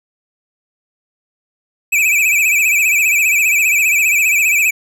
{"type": "tone with vibrato", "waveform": "square", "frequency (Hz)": 2449, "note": "D#7", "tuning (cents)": -28, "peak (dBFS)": -11, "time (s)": [1.92, 4.71], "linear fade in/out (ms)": 10, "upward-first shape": "sine", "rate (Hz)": 15, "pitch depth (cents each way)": 110, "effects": []}